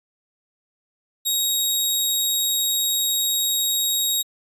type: tone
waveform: 15% pulse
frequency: 3778 Hz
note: A#7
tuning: 22 cents sharp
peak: -12 dBFS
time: 1.25-4.23 s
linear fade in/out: 20 ms
effects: resampled to 32000 Hz